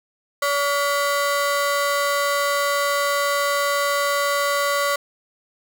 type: ring-modulated tone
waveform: 30% pulse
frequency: 854 Hz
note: G#5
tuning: 48 cents sharp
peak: -13 dBFS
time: 0.42-4.96 s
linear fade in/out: 5 ms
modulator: 284 Hz
effects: none